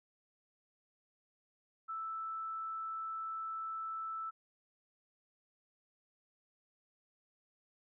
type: tone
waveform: sine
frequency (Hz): 1318.5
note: E6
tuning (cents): 0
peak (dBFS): -38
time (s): 1.88-4.31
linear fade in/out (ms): 20
effects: none